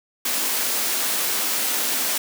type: high-pass noise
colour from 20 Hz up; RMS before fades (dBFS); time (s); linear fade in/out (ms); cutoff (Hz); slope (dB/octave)
white; -23; 0.25-2.18; 5; 200; 48
effects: none